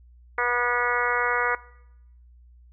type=harmonic tone; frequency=242.9 Hz; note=B3; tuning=29 cents flat; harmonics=2 / 3 / 4 / 5 / 6 / 7 / 8 / 9; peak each=-30 / -34 / -29 / -29 / -28 / -32 / -30 / -33 dBFS; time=0.38-1.55 s; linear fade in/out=2 ms; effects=noise-tail reverb RT60 0.8 s tail -20 dB re dry + added 60 Hz sine -49 dBFS peak until 2.72 s